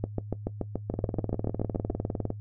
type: two click trains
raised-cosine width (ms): 2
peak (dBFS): -16 / -15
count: 28 / 14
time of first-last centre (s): 0.94-2.304 / 0.04-1.902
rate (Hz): 19.8 / 6.98
effects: noise-tail reverb RT60 0.1 s tail -17 dB re dry + added 104 Hz sine -37 dBFS peak until 2.4 s